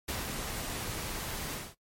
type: noise with ADSR envelope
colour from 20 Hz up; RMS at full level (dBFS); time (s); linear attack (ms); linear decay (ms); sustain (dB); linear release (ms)
pink; -34; 0.08-1.75; 9; 150; -3; 210
effects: noise-tail reverb RT60 0.1 s tail -18 dB re dry + MP3 64 kbps